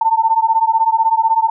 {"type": "beating tone pair", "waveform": "sine", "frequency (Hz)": [890, 906], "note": ["A5", "A#5"], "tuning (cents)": [20, -50], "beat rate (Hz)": 16, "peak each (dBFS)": -14, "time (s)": [0.01, 1.5], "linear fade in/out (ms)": 5, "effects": []}